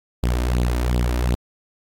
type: tone with flanger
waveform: sawtooth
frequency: 60.8 Hz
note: B1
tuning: 26 cents flat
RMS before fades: -20 dBFS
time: 0.23-1.35 s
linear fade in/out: 0 ms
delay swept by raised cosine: 0.24 to 3.34 ms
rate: 2.7 Hz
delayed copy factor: +0.7
effects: AAC 64 kbps